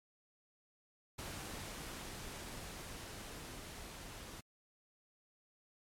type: noise with level ramp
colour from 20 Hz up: pink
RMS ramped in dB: -45 to -50 dBFS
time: 1.18-4.41 s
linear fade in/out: 10 ms
effects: low-pass 12000 Hz 12 dB/octave + MP3 96 kbps